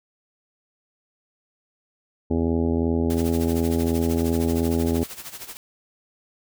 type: harmonic tone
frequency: 82.8 Hz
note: E2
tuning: 8 cents sharp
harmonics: 1 / 2 / 3 / 4 / 5 / 6 / 7 / 8 / 9 / 10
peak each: -25 / -31 / -23 / -28 / -27 / -38 / -36 / -43 / -43 / -40 dBFS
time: 2.3-5.04 s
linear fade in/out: 10 ms
type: noise with tremolo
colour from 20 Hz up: white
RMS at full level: -35 dBFS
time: 3.1-5.57 s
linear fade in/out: 0 ms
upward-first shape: sine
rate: 13 Hz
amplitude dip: 75%
effects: none